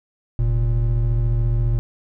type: tone pair together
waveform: triangle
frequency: 43.65 / 116.54 Hz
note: F1 / A#2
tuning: 0 / 0 cents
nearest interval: octave + perfect fourth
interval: 1700 cents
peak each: -17 dBFS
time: 0.39-1.79 s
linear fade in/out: 0 ms
effects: none